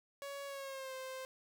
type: tone with pitch glide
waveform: sawtooth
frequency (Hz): 560 to 522.5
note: C#5 to C5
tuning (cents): +18 to -2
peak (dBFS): -39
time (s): 0.22-1.25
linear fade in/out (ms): 0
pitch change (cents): -120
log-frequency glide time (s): 0.46-0.94
effects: none